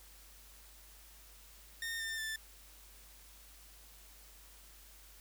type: tone with pitch steps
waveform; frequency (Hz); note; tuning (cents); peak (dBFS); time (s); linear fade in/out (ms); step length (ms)
sawtooth; 1832 / 1798.4 / 1765.5; A#6 / A6 / A6; -31 / +37 / +5; -34; 1.82-2.36; 2; 180
effects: added 50 Hz sine -59 dBFS peak until 5.2 s + white hiss -59 dBFS RMS until 5.2 s